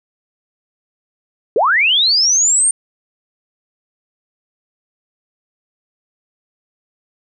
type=linear sweep; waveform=sine; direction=up; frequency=369.6 to 8870 Hz; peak=-10 dBFS; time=1.56-2.71 s; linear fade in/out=2 ms; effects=none